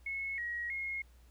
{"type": "tone with pitch steps", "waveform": "sine", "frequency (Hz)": [2187, 1900, 2155], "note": ["C#7", "A#6", "C#7"], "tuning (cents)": [-24, 33, -49], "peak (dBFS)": -35, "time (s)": [0.06, 1.02], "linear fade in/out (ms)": 5, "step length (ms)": 320, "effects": ["added 60 Hz sine -57 dBFS peak until 1.3 s", "pink hiss -69 dBFS RMS until 1.3 s"]}